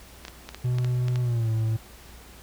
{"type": "clicks", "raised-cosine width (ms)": 0.2, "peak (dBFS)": -19, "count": 8, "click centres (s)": [0.251, 0.282, 0.49, 0.546, 0.785, 0.846, 1.083, 1.158]}
{"type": "tone with pitch glide", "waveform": "triangle", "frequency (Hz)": [124.3, 111.38], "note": ["B2", "A2"], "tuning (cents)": [12, 22], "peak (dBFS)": -20, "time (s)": [0.64, 1.77], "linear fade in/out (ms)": 10, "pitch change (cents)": -190, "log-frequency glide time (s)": [1.21, 1.49]}
{"effects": ["added 60 Hz sine -49 dBFS peak until 2.42 s", "pink hiss -49 dBFS RMS until 2.42 s"]}